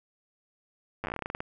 slowing click train, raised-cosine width 0.5 ms, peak -18 dBFS, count 15, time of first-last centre 1.04-1.405 s, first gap 9 ms, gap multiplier 1.15, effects none

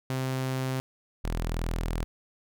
sawtooth tone pair in turn, 130.81 / 41.2 Hz, C3 / E1, 0 / 0 cents, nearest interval octave + minor sixth, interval 2000 cents, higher first, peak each -24 dBFS, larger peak neither, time 0.1-0.8 / 1.24-2.04 s, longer second, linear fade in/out 0 ms, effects none

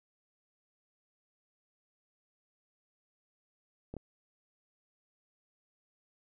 clicks, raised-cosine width 2 ms, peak -28 dBFS, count 2, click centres 3.94 / 3.967 s, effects none

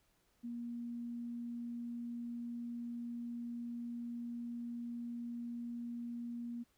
sine tone, 237.3 Hz, A#3, 31 cents sharp, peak -40 dBFS, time 0.43-6.64 s, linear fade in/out 20 ms, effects pink hiss -75 dBFS RMS until 6.77 s

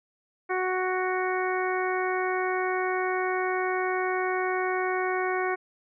harmonic tone, 370 Hz, F#4, in tune, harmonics 1 / 2 / 3 / 4 / 5 / 6, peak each -28 / -31 / -33 / -34 / -35 / -36 dBFS, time 0.49-5.56 s, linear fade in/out 20 ms, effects none

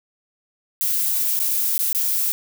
violet noise with dropouts, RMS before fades -21 dBFS, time 0.81-2.32 s, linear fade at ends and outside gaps 0 ms, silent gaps 1.391-1.4 / 1.779-1.79 / 1.928-1.948 s, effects none

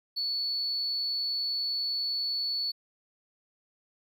triangle tone, 4435 Hz, C#8, in tune, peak -25 dBFS, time 0.16-2.72 s, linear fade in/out 20 ms, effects tanh soft clip ceiling -26 dBFS

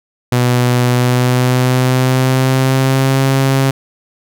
sawtooth tone with pitch glide, 123.5 to 134.68 Hz, B2 to C#3, 0 to -50 cents, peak -6 dBFS, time 0.32-3.71 s, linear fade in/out 5 ms, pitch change +150 cents, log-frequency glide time 0.89-3.24 s, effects none

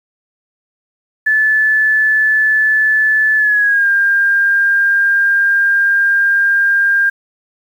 sine tone with pitch glide, 1737 to 1602.1 Hz, A6 to G6, -23 to +37 cents, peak -9 dBFS, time 1.26-7.1 s, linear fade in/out 10 ms, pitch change -140 cents, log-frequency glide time 3.36-3.88 s, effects 7-bit

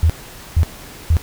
sine tone bursts, 81.3 Hz, E2, 23 cents flat, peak -9 dBFS, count 3, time 0.03-1.168 s, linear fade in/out 0 ms, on 66 ms, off 470 ms, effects pink hiss -37 dBFS RMS until 1.22 s

